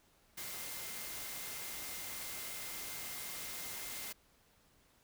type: tone in noise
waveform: sine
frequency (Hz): 2093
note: C7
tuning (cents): 0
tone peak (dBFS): -54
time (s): 0.37-4.13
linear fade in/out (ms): 10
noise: white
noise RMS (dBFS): -44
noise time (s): 0.37-4.13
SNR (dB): -13
effects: pink hiss -69 dBFS RMS until 5.03 s